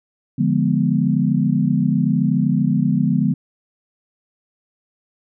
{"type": "chord", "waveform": "sine", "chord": "D diminished seventh", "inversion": "none", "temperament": "equal", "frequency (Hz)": [146.83, 174.61, 207.7, 246.9], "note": ["D3", "F3", "Ab3", "Cb4"], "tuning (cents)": [0, 0, 0, 0], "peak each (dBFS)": -20, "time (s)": [0.38, 3.34], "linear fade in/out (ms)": 10, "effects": []}